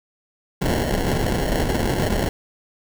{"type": "noise with sample-and-hold", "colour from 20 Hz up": "pink", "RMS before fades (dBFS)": -21, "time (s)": [0.61, 2.29], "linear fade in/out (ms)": 5, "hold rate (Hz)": 1225, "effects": []}